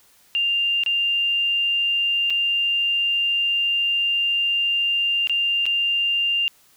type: tone with dropouts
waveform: sine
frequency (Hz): 2794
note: F7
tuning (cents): 0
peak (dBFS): -18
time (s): 0.35-6.48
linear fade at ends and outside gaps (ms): 0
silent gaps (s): 0.836-0.862 / 2.3-2.304 / 5.272-5.296 / 5.656-5.664
effects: white hiss -56 dBFS RMS until 6.76 s